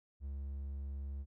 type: tone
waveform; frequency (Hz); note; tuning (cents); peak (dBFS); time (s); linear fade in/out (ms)
triangle; 69.3; C#2; 0; -37; 0.2-1.26; 50
effects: none